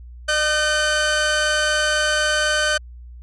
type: tone pair together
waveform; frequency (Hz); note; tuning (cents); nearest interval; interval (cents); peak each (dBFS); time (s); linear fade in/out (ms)
sawtooth; 606 / 1527; D#5 / G6; -46 / -46; octave + major third; 1600; -18 / -15; 0.28-2.78; 10
effects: added 60 Hz sine -36 dBFS peak until 3.22 s + resampled to 22050 Hz